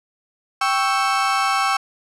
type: chord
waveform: 35% pulse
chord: C# diminished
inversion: second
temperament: equal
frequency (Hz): 784 / 1108.7 / 1318.5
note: G5 / C#6 / E6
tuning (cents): 0 / 0 / 0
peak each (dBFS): -20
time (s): 0.61-1.77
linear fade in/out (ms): 5
effects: low-pass 8000 Hz 12 dB/octave